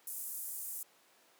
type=band-pass noise; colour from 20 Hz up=white; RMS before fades=-42 dBFS; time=0.07-0.83 s; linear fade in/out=2 ms; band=8400 to 16000 Hz; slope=24 dB/octave; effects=pink hiss -65 dBFS RMS until 1.39 s + high-pass 400 Hz 12 dB/octave